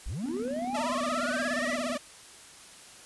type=linear sweep; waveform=triangle; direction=up; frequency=32.08 to 2002 Hz; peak=-30 dBFS; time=0.06-1.75 s; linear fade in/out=0 ms
type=tone with tremolo; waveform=sine; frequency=246.9 Hz; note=B3; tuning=in tune; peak=-31 dBFS; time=0.23-1.97 s; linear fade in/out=10 ms; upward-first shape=square; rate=18 Hz; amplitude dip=60%
type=tone with vibrato; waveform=sawtooth; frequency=622.3 Hz; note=D#5; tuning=in tune; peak=-27 dBFS; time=0.74-1.98 s; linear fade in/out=10 ms; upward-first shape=triangle; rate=17 Hz; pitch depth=180 cents each way
effects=white hiss -50 dBFS RMS until 3.05 s + resampled to 24000 Hz